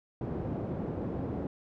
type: band-pass noise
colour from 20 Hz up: pink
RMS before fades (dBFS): -35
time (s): 0.21-1.47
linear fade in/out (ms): 2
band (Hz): 110 to 440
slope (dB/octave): 12
effects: none